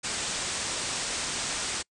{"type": "low-pass noise", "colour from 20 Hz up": "white", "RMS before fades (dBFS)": -32, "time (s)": [0.03, 1.83], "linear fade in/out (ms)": 20, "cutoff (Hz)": 9000, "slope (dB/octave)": 96, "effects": ["noise-tail reverb RT60 0.1 s tail -26 dB re dry"]}